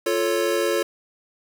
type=chord; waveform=square; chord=F augmented; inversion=none; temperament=equal; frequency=349.2 / 440 / 554.4 Hz; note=F4 / A4 / C#5; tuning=0 / 0 / 0 cents; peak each=-25 dBFS; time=0.06-0.83 s; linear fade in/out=5 ms; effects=7-bit